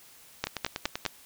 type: two click trains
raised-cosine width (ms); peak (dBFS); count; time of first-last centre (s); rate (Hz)
0.2; -10 / -14; 4 / 7; 0.44-1.062 / 0.47-1.053; 4.82 / 10.3
effects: white hiss -54 dBFS RMS until 1.25 s